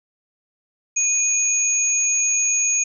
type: tone pair together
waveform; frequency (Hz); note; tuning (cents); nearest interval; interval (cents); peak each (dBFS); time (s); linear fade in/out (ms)
sine; 2473 / 6633; D#7 / G#8; -11 / -3; octave + perfect fourth; 1708; -26 / -17; 0.96-2.84; 10
effects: none